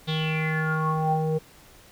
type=tone with low-pass filter sweep; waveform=square; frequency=157.4 Hz; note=D#3; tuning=20 cents sharp; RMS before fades=-25 dBFS; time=0.07-1.39 s; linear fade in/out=20 ms; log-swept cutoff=3700 to 520 Hz; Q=8.4; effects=pink hiss -52 dBFS RMS until 1.91 s